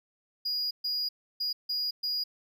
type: tone bursts at uneven times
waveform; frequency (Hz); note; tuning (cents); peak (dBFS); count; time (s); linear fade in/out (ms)
triangle; 4883; D#8; -33; -27; 5; 0.45-0.71 / 0.84-1.09 / 1.4-1.53 / 1.69-1.91 / 2.03-2.24; 10
effects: none